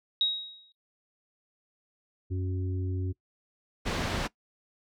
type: tone with exponential decay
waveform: sine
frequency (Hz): 3795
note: A#7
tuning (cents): +30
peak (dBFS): -21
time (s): 0.21-0.72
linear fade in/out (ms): 1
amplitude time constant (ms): 110
type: harmonic tone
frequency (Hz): 92.5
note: F#2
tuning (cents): 0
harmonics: 1 / 3 / 4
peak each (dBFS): -29 / -39 / -41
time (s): 2.3-3.13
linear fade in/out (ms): 20
type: low-pass noise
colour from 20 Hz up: pink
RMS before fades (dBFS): -31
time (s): 3.85-4.28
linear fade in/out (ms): 20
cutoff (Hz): 4500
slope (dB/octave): 12
effects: noise-tail reverb RT60 0.1 s tail -20 dB re dry